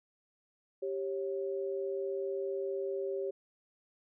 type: tone pair together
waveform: sine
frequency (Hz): 392 / 547.4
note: G4 / C#5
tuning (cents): 0 / -22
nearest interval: tritone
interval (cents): 578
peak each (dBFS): -34 / -38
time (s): 0.82-3.31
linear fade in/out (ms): 10
effects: none